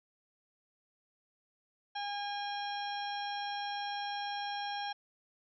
harmonic tone with a mistuned harmonic, 814 Hz, G#5, 35 cents flat, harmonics 1 / 2 / 3 / 4 / 5 / 7, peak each -37 / -44 / -50 / -44 / -49 / -49 dBFS, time 1.95-4.93 s, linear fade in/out 10 ms, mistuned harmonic 7, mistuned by -60 cents, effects none

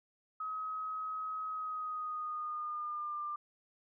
sine tone with pitch glide, 1271 to 1192.8 Hz, D#6 to D6, +36 to +27 cents, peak -36 dBFS, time 0.4-3.36 s, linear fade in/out 5 ms, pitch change -109 cents, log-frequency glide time 1.47-3.23 s, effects none

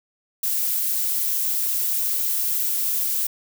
violet noise, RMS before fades -23 dBFS, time 0.43-3.27 s, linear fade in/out 5 ms, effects none

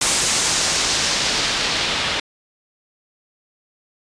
white noise with low-pass filter sweep, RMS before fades -20 dBFS, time 0.01-2.2 s, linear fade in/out 5 ms, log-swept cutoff 8500 to 3400 Hz, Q 1.3, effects resampled to 22050 Hz

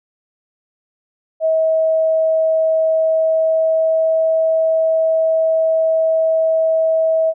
sine tone with pitch glide, 641 to 644.7 Hz, E5 to E5, -49 to -39 cents, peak -12 dBFS, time 1.4-7.34 s, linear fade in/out 50 ms, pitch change +10 cents, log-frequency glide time 2.89-4.31 s, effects none

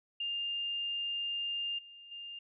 sine tone with level steps, 2806 Hz, F7, 8 cents sharp, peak -33 / -50 / -42 dBFS, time 0.2-2.39 s, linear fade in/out 5 ms, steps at 1.78 / 2.11 s, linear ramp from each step 10 ms, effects none

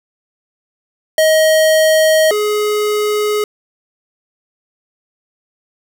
square tone pair in turn, 630 / 420.5 Hz, D#5 / G#4, +21 / +22 cents, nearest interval perfect fifth, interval 699 cents, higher first, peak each -9 / -14 dBFS, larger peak first, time 1.18-2.31 / 2.31-3.44 s, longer neither, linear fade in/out 2 ms, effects none

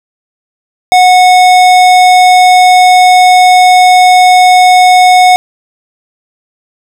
sine tone with hard clipping, 732 Hz, F#5, 19 cents flat, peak -3 dBFS, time 0.92-5.36 s, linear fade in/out 0 ms, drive 17 dB, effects none

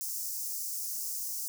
white high-pass noise, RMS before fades -36 dBFS, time 0.01-1.48 s, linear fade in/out 0 ms, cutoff 5200 Hz, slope 48 dB/octave, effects none

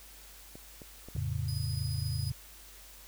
clicks, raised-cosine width 2 ms, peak -33 dBFS, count 4, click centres 0.555 / 0.818 / 1.086 / 1.164 s
sine chord, F augmented, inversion none, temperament equal with one note detuned, 86.06 / 110 / 138.59 Hz, F2 / A2 / C#3, -25 / 0 / 0 cents, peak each -35 dBFS, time 1.15-2.32 s, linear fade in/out 5 ms
sawtooth tone with tremolo, 4978 Hz, D#8, in tune, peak -38 dBFS, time 1.48-2.3 s, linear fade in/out 2 ms, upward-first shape sine, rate 14 Hz, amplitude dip 30%
effects added 50 Hz sine -55 dBFS peak until 3.07 s + white hiss -53 dBFS RMS until 3.07 s

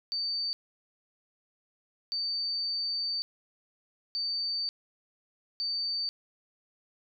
sine tone bursts at uneven times, 4589 Hz, D8, 41 cents flat, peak -29 dBFS, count 4, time 0.12-0.53 / 2.12-3.22 / 4.15-4.69 / 5.6-6.09 s, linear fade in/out 0 ms, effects none

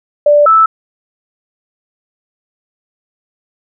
sine tone pair in turn, 587.3 / 1314.3 Hz, D5 / E6, 0 / -6 cents, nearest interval octave + major second, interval 1394 cents, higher second, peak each -4 dBFS, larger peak neither, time 0.26-0.46 / 0.46-0.66 s, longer neither, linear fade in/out 5 ms, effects none

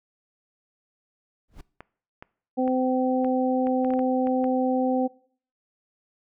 brown noise with exponential growth, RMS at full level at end -34 dBFS, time 1.48-1.61 s, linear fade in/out 5 ms, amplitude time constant 28 ms
clicks, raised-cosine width 0.5 ms, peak -25 dBFS, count 11, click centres 1.806 / 2.225 / 2.678 / 3.246 / 3.67 / 3.847 / 3.905 / 3.937 / 3.992 / 4.271 / 4.442 s
harmonic tone, 256.8 Hz, C4, 32 cents flat, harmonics 1 / 2 / 3, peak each -23 / -26 / -28 dBFS, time 2.57-5.08 s, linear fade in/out 20 ms
effects noise-tail reverb RT60 0.5 s tail -21 dB re dry

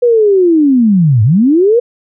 sine linear two-way sweep, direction down then up, 493.9 to 101 to 493.9 Hz, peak -5 dBFS, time 0.02-1.8 s, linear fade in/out 10 ms, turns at 1.23 s, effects none

